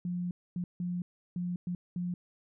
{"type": "tone bursts at uneven times", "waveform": "sine", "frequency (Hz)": 177.2, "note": "F3", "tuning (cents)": 25, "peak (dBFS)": -31, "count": 6, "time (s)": [[0.05, 0.31], [0.56, 0.64], [0.8, 1.02], [1.36, 1.56], [1.67, 1.75], [1.96, 2.14]], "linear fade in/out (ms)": 2, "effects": []}